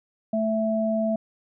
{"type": "tone pair together", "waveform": "sine", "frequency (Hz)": [220.2, 660], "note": ["A3", "E5"], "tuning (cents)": [2, 2], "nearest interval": "octave + perfect fifth", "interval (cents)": 1900, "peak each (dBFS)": -24, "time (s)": [0.33, 1.16], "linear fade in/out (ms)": 5, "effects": []}